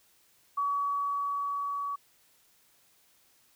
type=tone with level ramp; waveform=sine; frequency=1134 Hz; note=C#6; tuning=39 cents sharp; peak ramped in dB=-26 to -31 dBFS; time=0.57-1.96 s; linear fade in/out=10 ms; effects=white hiss -65 dBFS RMS until 3.55 s